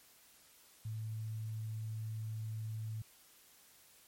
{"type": "tone", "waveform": "sine", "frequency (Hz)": 110, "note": "A2", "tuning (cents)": 0, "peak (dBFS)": -38, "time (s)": [0.85, 3.02], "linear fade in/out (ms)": 5, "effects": ["white hiss -63 dBFS RMS until 4.07 s", "MP3 64 kbps"]}